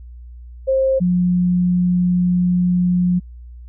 sine tone pair in turn, 531 / 178.79 Hz, C5 / F3, +25 / +41 cents, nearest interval octave + perfect fifth, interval 1884 cents, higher first, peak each -13 dBFS, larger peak neither, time 0.67-1 / 1-3.2 s, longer second, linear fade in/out 20 ms, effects added 60 Hz sine -34 dBFS peak until 3.68 s

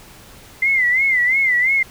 sine tone with vibrato, 2057 Hz, C7, 30 cents flat, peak -13 dBFS, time 0.62-1.83 s, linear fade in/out 5 ms, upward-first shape sine, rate 2.9 Hz, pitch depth 110 cents each way, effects pink hiss -43 dBFS RMS until 1.9 s

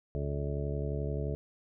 harmonic tone, 71.5 Hz, D2, 46 cents flat, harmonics 1 / 2 / 3 / 4 / 5 / 6 / 8 / 9, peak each -35 / -35 / -45 / -45 / -44 / -39 / -44 / -45 dBFS, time 0.15-1.35 s, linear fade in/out 0 ms, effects none

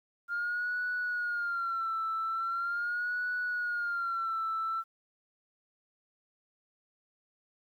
sine tone with vibrato, 1396.9 Hz, F6, in tune, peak -29 dBFS, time 0.28-4.84 s, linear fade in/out 50 ms, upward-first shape sine, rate 0.41 Hz, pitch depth 93 cents each way, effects tanh soft clip ceiling -26 dBFS + 11-bit

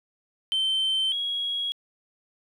sine tone pair in turn, 3100 / 3313 Hz, G7 / G#7, -20 / -5 cents, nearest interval minor second, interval 115 cents, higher second, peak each -20 / -25 dBFS, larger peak first, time 0.52-1.12 / 1.12-1.72 s, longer neither, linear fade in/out 0 ms, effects tanh soft clip ceiling -20 dBFS + 10-bit

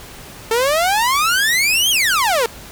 sawtooth exponential two-way sweep, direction up then down, 440 to 3301 to 440 Hz, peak -10 dBFS, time 0.51-2.46 s, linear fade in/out 2 ms, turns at 1.9 s, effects pink hiss -37 dBFS RMS until 2.71 s

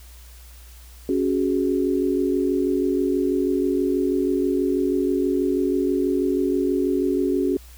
sine chord, C# suspended fourth, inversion none, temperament just, 277.2 / 369.6 / 415.8 Hz, C#4 / F#4 / G#4, 0 / -2 / +2 cents, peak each -22 / -22 / -26 dBFS, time 1.09-7.57 s, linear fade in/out 2 ms, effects added 60 Hz sine -42 dBFS peak until 7.77 s + white hiss -50 dBFS RMS until 7.77 s

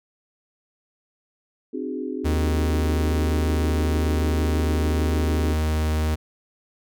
sine chord, Ab dominant seventh, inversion first, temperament equal with one note detuned, 261.6 / 304.5 / 370 / 415.3 Hz, C4 / Eb4 / Gb4 / Ab4, 0 / -37 / 0 / 0 cents, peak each -30 / -32 / -33 / -33 dBFS, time 1.73-5.54 s, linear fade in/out 10 ms
45% pulse tone, 77.78 Hz, D#2, in tune, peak -20 dBFS, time 2.24-6.16 s, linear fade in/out 20 ms
effects none

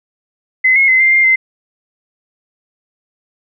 sine tone with pitch steps, 2042 / 2166 / 2051 / 2095 / 2109 / 2070 Hz, C7 / C#7 / C7 / C7 / C7 / C7, -43 / -41 / -35 / +2 / +13 / -19 cents, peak -7 dBFS, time 0.64-1.36 s, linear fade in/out 10 ms, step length 120 ms, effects none

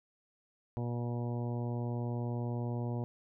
harmonic tone, 120 Hz, B2, 49 cents flat, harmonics 1 / 2 / 3 / 4 / 5 / 6 / 7 / 8, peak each -34 / -40 / -44 / -46 / -48 / -50 / -51 / -52 dBFS, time 0.77-3.04 s, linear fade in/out 0 ms, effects none

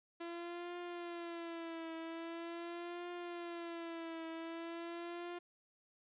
sawtooth tone with vibrato, 338.5 Hz, E4, 46 cents sharp, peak -39 dBFS, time 0.2-5.39 s, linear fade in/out 10 ms, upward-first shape triangle, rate 0.43 Hz, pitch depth 68 cents each way, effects resampled to 8000 Hz + 12-bit

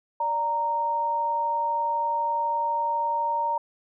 sine tone pair together, 584.6 / 928 Hz, D5 / A#5, -8 / -8 cents, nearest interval minor sixth, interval 800 cents, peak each -33 / -23 dBFS, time 0.2-3.58 s, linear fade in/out 5 ms, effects none

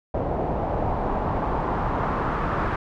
pink noise with low-pass filter sweep, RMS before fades -25 dBFS, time 0.14-2.76 s, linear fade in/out 5 ms, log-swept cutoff 670 to 1300 Hz, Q 2.1, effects none

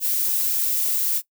violet noise, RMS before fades -22 dBFS, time 0-1.22 s, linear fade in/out 50 ms, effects noise-tail reverb RT60 0.1 s tail -19 dB re dry

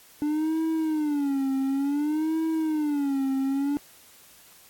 triangle tone with vibrato, 293.7 Hz, D4, in tune, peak -21 dBFS, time 0.22-3.77 s, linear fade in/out 0 ms, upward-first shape sine, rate 0.56 Hz, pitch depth 160 cents each way, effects white hiss -53 dBFS RMS until 4.69 s + AAC 64 kbps

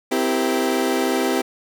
30% pulse chord, C dominant seventh, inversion none, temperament equal with one note detuned, 258.5 / 329.6 / 392 / 466.2 Hz, C4 / E4 / G4 / Bb4, -21 / 0 / 0 / 0 cents, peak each -20 / -22 / -20 / -26 dBFS, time 0.11-1.42 s, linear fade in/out 10 ms, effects none

